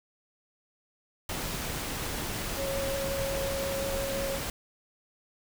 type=noise; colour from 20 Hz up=pink; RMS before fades=-34 dBFS; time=1.29-4.5 s; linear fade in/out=2 ms
type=tone with vibrato; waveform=sine; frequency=548 Hz; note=C#5; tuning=20 cents flat; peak=-31 dBFS; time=2.56-4.4 s; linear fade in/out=50 ms; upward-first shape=sine; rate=5.6 Hz; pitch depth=9 cents each way
effects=none